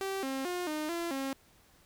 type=tone with pitch steps; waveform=sawtooth; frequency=387.9 / 267.5 / 356.9 / 306 / 340.3 / 270.3 Hz; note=G4 / C4 / F4 / D#4 / F4 / C#4; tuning=-18 / +38 / +38 / -29 / -45 / -44 cents; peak=-29 dBFS; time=0.01-1.33 s; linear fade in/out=0 ms; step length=220 ms; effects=pink hiss -63 dBFS RMS until 1.85 s